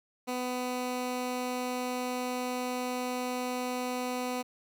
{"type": "tone", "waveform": "15% pulse", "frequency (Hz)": 250, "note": "B3", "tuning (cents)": 21, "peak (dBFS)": -25, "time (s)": [0.27, 4.43], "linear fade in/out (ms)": 20, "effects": []}